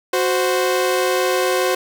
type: tone pair together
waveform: sawtooth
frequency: 368.4 / 520.2 Hz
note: F#4 / C5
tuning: -7 / -10 cents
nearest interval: tritone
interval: 597 cents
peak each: -15 dBFS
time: 0.13-1.75 s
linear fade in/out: 5 ms
effects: none